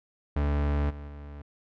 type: tone with level steps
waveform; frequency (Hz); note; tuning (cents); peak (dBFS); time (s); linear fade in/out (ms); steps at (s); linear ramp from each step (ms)
40% pulse; 72.5; D2; -22; -23 / -37 / -39; 0.36-1.42; 5; 0.89 / 1.07; 20
effects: low-pass 2000 Hz 12 dB/octave